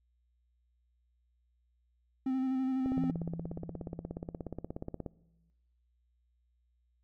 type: tone with vibrato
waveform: triangle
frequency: 261.6 Hz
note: C4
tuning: in tune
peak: -27 dBFS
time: 2.26-3.11 s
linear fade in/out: 5 ms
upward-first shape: square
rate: 12 Hz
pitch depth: 18 cents each way
type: click train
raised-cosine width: 2 ms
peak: -25 dBFS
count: 38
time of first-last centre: 2.86-5.062 s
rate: 16.8 Hz
type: tone with exponential decay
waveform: sine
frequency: 166.9 Hz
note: E3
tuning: 22 cents sharp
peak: -33 dBFS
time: 2.97-5.5 s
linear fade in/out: 0 ms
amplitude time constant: 550 ms
effects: noise-tail reverb RT60 1.0 s tail -23 dB re dry + added 60 Hz sine -70 dBFS peak until 7.03 s

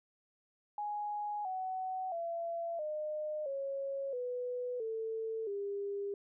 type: tone with pitch steps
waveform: sine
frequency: 832 / 749.8 / 675.8 / 609.1 / 548.9 / 494.7 / 445.9 / 401.8 Hz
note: G#5 / F#5 / E5 / D#5 / C#5 / B4 / A4 / G4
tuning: +3 / +23 / +43 / -37 / -17 / +3 / +23 / +43 cents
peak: -35 dBFS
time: 0.78-6.14 s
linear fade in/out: 2 ms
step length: 670 ms
effects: none

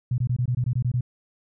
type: tone bursts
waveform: sine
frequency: 123.47 Hz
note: B2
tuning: in tune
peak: -20 dBFS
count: 10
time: 0.11-1.009 s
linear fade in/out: 5 ms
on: 71 ms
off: 21 ms
effects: none

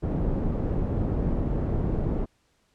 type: low-pass noise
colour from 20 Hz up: pink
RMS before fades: -26 dBFS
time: 0.02-2.26 s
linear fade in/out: 20 ms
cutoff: 420 Hz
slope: 12 dB/octave
effects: pink hiss -68 dBFS RMS until 2.74 s + low-pass 9000 Hz 12 dB/octave

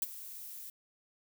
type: noise with ADSR envelope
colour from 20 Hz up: violet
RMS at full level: -29 dBFS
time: 0.02-0.7 s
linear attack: 3 ms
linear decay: 28 ms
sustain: -17 dB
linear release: 4 ms
effects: none

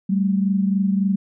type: tone pair together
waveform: sine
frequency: 193 / 216.6 Hz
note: G3 / A3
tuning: -27 / -27 cents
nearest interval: major second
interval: 200 cents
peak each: -17 / -24 dBFS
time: 0.09-1.16 s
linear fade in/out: 10 ms
effects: none

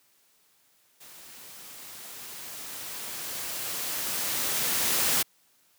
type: noise with level ramp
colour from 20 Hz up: white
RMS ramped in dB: -49 to -24 dBFS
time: 1-5.23 s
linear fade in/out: 10 ms
effects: white hiss -65 dBFS RMS until 5.78 s + high-pass 100 Hz 12 dB/octave

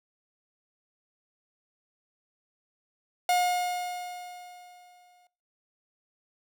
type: tone with exponential decay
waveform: 45% pulse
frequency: 717 Hz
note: F5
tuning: 45 cents sharp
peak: -21 dBFS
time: 3.29-5.27 s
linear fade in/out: 2 ms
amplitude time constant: 430 ms
effects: noise-tail reverb RT60 0.5 s tail -24 dB re dry

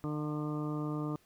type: harmonic tone with a mistuned harmonic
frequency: 150.7 Hz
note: D3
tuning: 45 cents sharp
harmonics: 1 / 2 / 3 / 4 / 5 / 6 / 7 / 8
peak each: -36 / -36 / -44 / -48 / -52 / -52 / -49 / -46 dBFS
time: 0.04-1.16 s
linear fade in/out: 0 ms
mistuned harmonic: 5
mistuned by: -46 cents
effects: pink hiss -67 dBFS RMS until 1.25 s

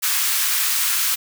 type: high-pass noise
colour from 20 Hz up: white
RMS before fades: -20 dBFS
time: 0.02-1.16 s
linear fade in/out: 20 ms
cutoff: 1100 Hz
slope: 24 dB/octave
effects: none

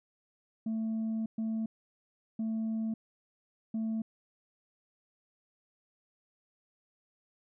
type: tone bursts at uneven times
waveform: sine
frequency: 222.1 Hz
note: A3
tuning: 16 cents sharp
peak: -28 dBFS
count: 4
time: 0.66-1.26 / 1.38-1.66 / 2.39-2.94 / 3.74-4.02 s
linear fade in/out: 5 ms
effects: tanh soft clip ceiling -29 dBFS

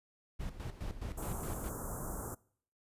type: noise with tremolo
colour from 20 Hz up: brown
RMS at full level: -39 dBFS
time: 0.39-1.7 s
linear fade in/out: 20 ms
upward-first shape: square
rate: 4.8 Hz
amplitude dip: 70%
type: band-stop noise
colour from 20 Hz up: pink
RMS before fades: -41 dBFS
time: 1.17-2.35 s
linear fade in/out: 10 ms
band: 1400 to 6900 Hz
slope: 48 dB/octave
effects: noise-tail reverb RT60 0.6 s tail -24 dB re dry + resampled to 32000 Hz

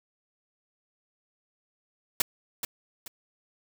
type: noise with echo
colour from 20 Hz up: white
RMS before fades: -23 dBFS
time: 2.2-2.22 s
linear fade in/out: 2 ms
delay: 430 ms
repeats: 2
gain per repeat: -9 dB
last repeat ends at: 3.08 s
effects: none

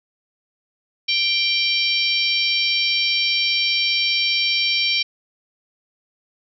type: harmonic tone with a mistuned harmonic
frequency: 785 Hz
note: G5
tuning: 2 cents sharp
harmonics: 3 / 4 / 5 / 6 / 7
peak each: -22 / -23 / -24 / -25 / -25 dBFS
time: 1.08-5.03 s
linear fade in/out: 10 ms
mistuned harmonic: 6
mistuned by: -41 cents
effects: none

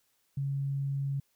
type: tone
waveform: sine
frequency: 138.59 Hz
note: C#3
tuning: in tune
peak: -29 dBFS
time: 0.37-1.2 s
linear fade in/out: 5 ms
effects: white hiss -73 dBFS RMS until 1.35 s

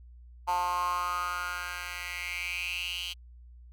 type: tone with high-pass filter sweep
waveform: 10% pulse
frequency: 177.7 Hz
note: F3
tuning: 30 cents sharp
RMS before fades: -33 dBFS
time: 0.47-3.14 s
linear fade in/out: 20 ms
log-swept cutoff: 880 to 3200 Hz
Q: 6.7
effects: added 60 Hz sine -48 dBFS peak until 3.72 s

